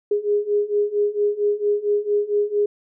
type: beating tone pair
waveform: sine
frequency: 410.7 / 415.1 Hz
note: G#4 / G#4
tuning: -19 / -1 cents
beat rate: 4.4 Hz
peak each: -22 / -20 dBFS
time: 0.11-2.66 s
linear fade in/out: 5 ms
effects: none